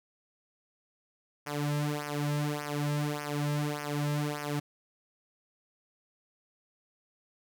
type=tone with flanger; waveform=sawtooth; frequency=147.1 Hz; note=D3; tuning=3 cents sharp; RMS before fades=-32 dBFS; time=1.46-4.6 s; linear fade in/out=10 ms; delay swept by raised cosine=0.25 to 2.75 ms; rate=1.7 Hz; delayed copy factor=-0.95; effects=none